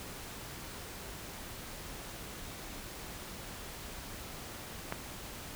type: click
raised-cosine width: 0.5 ms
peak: -19 dBFS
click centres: 4.924 s
effects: pink hiss -45 dBFS RMS until 5.55 s